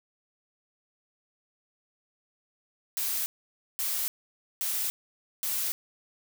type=noise bursts; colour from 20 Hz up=blue; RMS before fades=-30 dBFS; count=4; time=2.97-5.72 s; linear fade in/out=0 ms; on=290 ms; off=530 ms; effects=none